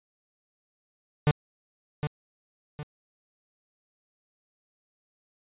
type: tone with echo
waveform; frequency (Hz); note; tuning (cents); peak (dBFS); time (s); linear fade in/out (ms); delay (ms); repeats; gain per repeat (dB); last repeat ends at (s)
45% pulse; 148.6; D3; +21; -18; 1.27-1.31; 0; 760; 2; -8; 2.83
effects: resampled to 8000 Hz